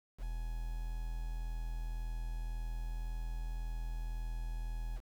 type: tone with quantisation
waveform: triangle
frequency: 40.93 Hz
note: E1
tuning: 12 cents flat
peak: -34 dBFS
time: 0.18-5.01 s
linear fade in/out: 50 ms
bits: 9
effects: none